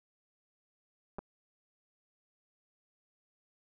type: clicks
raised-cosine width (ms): 1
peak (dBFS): -27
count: 2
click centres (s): 1.185 / 1.19
effects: none